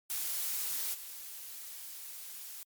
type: noise with level steps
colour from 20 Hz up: blue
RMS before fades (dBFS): -35 / -45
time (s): 0.1-2.63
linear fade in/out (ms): 0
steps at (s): 0.93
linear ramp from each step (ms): 20
effects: MP3 96 kbps